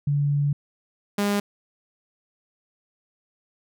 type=tone pair in turn; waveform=sine / sawtooth; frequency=143.8 / 203.4 Hz; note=D3 / G#3; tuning=-36 / -36 cents; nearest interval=tritone; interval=600 cents; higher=second; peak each=-19 / -17 dBFS; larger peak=second; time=0.07-0.53 / 1.18-1.4 s; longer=first; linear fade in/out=5 ms; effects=none